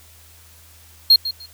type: tone with echo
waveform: triangle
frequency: 4239 Hz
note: C8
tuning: 22 cents sharp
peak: -6 dBFS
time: 1.1-1.16 s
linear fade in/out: 5 ms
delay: 150 ms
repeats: 2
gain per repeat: -14 dB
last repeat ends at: 1.46 s
effects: added 81 Hz sine -49 dBFS peak until 1.53 s + white hiss -49 dBFS RMS until 1.53 s